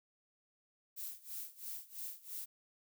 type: noise with tremolo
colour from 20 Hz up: violet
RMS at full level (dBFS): -43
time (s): 0.96-2.46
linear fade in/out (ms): 20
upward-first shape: sine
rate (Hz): 3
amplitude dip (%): 90
effects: none

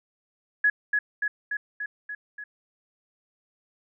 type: tone with echo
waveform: sine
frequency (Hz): 1683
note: G#6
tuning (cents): +23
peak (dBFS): -17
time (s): 0.64-0.7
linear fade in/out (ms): 5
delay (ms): 290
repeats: 6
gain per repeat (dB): -3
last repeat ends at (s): 2.44
effects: none

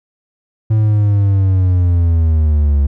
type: linear sweep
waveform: triangle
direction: down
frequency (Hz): 110 to 69.3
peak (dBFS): -7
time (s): 0.7-2.87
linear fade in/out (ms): 10
effects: none

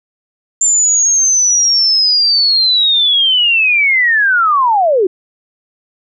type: linear sweep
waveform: sine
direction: down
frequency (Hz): 7270 to 347.4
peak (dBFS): -8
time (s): 0.61-5.07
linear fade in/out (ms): 5
effects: none

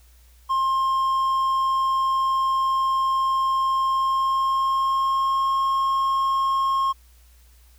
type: tone with pitch glide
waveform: triangle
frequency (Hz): 1063 to 1076.6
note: C6 to C6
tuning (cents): +27 to +49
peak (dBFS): -17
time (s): 0.49-6.93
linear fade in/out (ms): 20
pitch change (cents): +22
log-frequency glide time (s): 3.86-5.57
effects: added 60 Hz sine -50 dBFS peak until 7.78 s + white hiss -59 dBFS RMS until 7.78 s

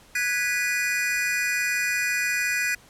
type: chord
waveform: square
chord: G# minor seventh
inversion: third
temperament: equal with one note detuned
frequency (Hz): 1480 / 1661.2 / 1975.5 / 2458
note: F#6 / G#6 / B6 / D#7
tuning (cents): 0 / 0 / 0 / -22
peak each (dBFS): -32 / -30 / -28 / -28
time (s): 0.15-2.75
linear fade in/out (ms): 5
effects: pink hiss -53 dBFS RMS until 2.89 s + low-pass 12000 Hz 12 dB/octave

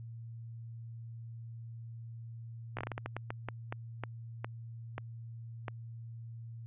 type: slowing click train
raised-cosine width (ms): 0.5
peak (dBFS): -22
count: 16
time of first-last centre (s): 2.77-5.682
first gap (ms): 16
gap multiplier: 1.31
effects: added 115 Hz sine -43 dBFS peak until 6.66 s + resampled to 8000 Hz

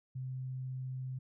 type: tone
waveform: sine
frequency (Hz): 129.6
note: C3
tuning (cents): -16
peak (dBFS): -37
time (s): 0.15-1.19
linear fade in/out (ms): 10
effects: none

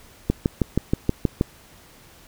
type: click train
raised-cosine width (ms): 3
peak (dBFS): -5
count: 8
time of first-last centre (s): 0.3-1.411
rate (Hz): 6.3
effects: pink hiss -50 dBFS RMS until 2.27 s

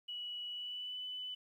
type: tone with pitch glide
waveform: sine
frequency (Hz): 2935 to 2997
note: F#7 to F#7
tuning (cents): -15 to +22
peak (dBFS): -40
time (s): 0.08-1.35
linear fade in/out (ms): 10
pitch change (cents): +37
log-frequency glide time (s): 0.48-1
effects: 12-bit

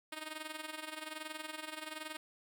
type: tone with amplitude modulation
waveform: 5% pulse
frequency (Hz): 310.9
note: D#4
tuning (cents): -1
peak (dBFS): -28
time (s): 0.12-2.17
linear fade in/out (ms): 5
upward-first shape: sine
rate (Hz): 21.2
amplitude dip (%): 75
effects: none

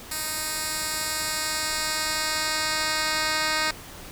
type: tone with band-pass filter sweep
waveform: 10% pulse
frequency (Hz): 311.1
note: D#4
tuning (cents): 0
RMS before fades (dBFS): -27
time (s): 0.11-3.71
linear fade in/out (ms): 5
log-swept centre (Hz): 11000 to 3800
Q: 0.71
effects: pink hiss -42 dBFS RMS until 4.11 s

